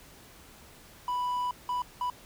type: tone bursts at uneven times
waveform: triangle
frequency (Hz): 988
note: B5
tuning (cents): 0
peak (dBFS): -26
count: 3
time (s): 1.08-1.51 / 1.69-1.82 / 2.01-2.1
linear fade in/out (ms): 2
effects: pink hiss -53 dBFS RMS until 2.25 s